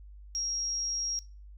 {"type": "tone", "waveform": "sine", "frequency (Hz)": 5610, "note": "F8", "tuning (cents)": 7, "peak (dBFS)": -30, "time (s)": [0.35, 1.19], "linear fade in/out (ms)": 0, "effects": ["noise-tail reverb RT60 0.3 s tail -18 dB re dry", "added 50 Hz sine -46 dBFS peak until 1.57 s"]}